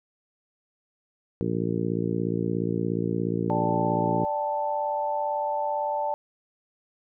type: harmonic tone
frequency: 57 Hz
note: A#1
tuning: 38 cents flat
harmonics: 2 / 3 / 4 / 5 / 6 / 7 / 8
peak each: -32 / -29 / -33 / -32 / -32 / -33 / -34 dBFS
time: 1.41-4.25 s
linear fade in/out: 0 ms
type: chord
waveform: sine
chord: D suspended fourth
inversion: none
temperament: just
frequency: 587.3 / 783.1 / 881 Hz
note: D5 / G5 / A5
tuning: 0 / -2 / +2 cents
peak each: -29 / -33 / -27 dBFS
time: 3.5-6.14 s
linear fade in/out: 0 ms
effects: none